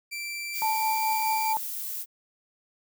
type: tone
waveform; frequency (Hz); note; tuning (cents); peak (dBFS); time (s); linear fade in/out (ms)
sawtooth; 2344; D7; -4; -29; 0.11-1.54; 20
type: noise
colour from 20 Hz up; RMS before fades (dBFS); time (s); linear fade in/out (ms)
violet; -34; 0.52-2.06; 50
type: tone with tremolo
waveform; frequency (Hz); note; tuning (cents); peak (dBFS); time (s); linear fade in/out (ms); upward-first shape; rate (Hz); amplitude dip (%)
sine; 880; A5; 0; -23; 0.62-1.57; 0; sine; 4.7; 30
effects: none